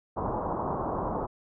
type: low-pass noise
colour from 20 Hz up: white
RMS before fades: -31 dBFS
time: 0.16-1.27 s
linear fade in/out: 20 ms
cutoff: 1100 Hz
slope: 48 dB/octave
effects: none